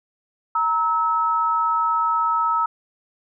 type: tone pair together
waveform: sine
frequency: 932.3 / 1296 Hz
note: A#5 / E6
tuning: 0 / -30 cents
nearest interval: tritone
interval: 570 cents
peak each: -22 / -19 dBFS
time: 0.55-2.66 s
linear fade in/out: 5 ms
effects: none